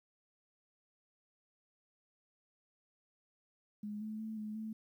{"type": "tone with pitch steps", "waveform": "sine", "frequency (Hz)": [209, 216.1, 219.7, 213.5, 219.1], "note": ["G#3", "A3", "A3", "G#3", "A3"], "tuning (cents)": [11, -31, -2, 48, -7], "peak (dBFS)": -39, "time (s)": [3.83, 4.73], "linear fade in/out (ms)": 5, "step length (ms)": 180, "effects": ["12-bit"]}